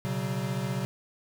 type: chord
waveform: square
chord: B suspended second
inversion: none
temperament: equal with one note detuned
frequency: 123.47 / 138.59 / 188.56 Hz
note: B2 / C#3 / F#3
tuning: 0 / 0 / +33 cents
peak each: -34 dBFS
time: 0.05-0.85 s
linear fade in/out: 0 ms
effects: none